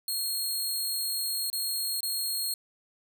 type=tone with dropouts; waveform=15% pulse; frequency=4264 Hz; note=C8; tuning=32 cents sharp; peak=-22 dBFS; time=0.08-2.54 s; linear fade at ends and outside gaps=2 ms; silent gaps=1.501-1.529 / 2.006-2.03 s; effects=none